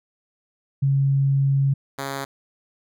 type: tone pair in turn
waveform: sine / 5% pulse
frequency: 137.6 / 137.6 Hz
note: C#3 / C#3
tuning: -12 / -12 cents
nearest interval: unison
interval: 0 cents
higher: neither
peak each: -16 dBFS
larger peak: neither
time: 0.82-1.74 / 1.98-2.25 s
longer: first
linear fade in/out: 10 ms
effects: none